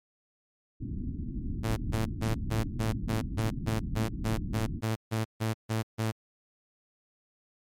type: low-pass noise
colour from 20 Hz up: pink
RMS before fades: -34 dBFS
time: 0.8-4.81 s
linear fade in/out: 20 ms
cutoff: 300 Hz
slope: 48 dB/octave
type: tone bursts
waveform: sawtooth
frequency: 111 Hz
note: A2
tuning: 16 cents sharp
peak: -23 dBFS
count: 16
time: 1.63-6.12 s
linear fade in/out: 20 ms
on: 140 ms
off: 150 ms
effects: MP3 64 kbps